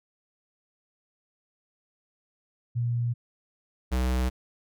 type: tone pair in turn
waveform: sine / square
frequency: 119.2 / 63.14 Hz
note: A#2 / B1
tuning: +39 / +39 cents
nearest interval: major seventh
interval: 1100 cents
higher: first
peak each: -24 dBFS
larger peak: neither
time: 2.75-3.14 / 3.91-4.3 s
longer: neither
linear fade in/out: 20 ms
effects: none